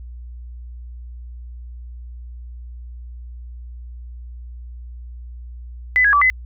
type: tone with pitch steps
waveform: sine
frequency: 2005 / 1660 / 1156 / 2024 Hz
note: B6 / G#6 / D6 / B6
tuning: +26 / -1 / -28 / +42 cents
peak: -11 dBFS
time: 5.96-6.3 s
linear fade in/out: 0 ms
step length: 85 ms
effects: added 60 Hz sine -32 dBFS peak until 6.45 s